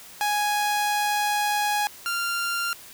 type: tone pair in turn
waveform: sawtooth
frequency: 830.6 / 1389.7 Hz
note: G#5 / F6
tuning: 0 / -9 cents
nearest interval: major sixth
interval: 891 cents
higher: second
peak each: -18 / -21 dBFS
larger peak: first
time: 0.21-1.87 / 2.06-2.73 s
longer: first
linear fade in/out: 0 ms
effects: white hiss -45 dBFS RMS until 2.93 s